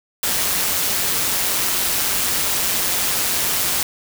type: noise with amplitude modulation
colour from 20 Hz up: white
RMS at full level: -18 dBFS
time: 0.23-3.83 s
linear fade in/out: 2 ms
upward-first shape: sine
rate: 188 Hz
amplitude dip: 45%
effects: none